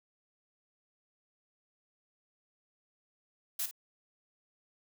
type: noise with echo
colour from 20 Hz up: blue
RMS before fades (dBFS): -34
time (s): 3.59-3.66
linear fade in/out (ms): 5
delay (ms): 52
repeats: 1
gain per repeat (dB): -11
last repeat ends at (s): 3.712
effects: none